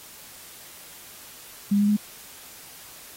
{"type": "tone with pitch steps", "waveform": "sine", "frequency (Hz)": [202.2, 205.4, 208.6], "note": ["G#3", "G#3", "G#3"], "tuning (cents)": [-46, -19, 8], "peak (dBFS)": -17, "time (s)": [1.71, 1.968], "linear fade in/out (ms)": 10, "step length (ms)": 86, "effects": ["white hiss -45 dBFS RMS until 3.16 s", "AAC 48 kbps"]}